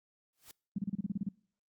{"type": "noise with exponential growth", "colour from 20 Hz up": "white", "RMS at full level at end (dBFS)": -48, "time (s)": [0.33, 0.51], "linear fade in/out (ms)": 0, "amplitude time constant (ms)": 37}
{"type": "tone bursts", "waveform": "sine", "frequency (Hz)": 197.8, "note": "G3", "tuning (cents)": 16, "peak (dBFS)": -30, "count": 10, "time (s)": [0.76, 1.289], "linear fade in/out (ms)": 5, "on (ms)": 25, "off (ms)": 31}
{"effects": ["noise-tail reverb RT60 0.5 s tail -26 dB re dry", "Opus 48 kbps"]}